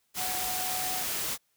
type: tone in noise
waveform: sine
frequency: 740 Hz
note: F#5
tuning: in tune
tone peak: -36 dBFS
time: 0.16-1.05 s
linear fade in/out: 50 ms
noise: white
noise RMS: -32 dBFS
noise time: 0.14-1.38 s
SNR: -7 dB
effects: white hiss -73 dBFS RMS until 1.56 s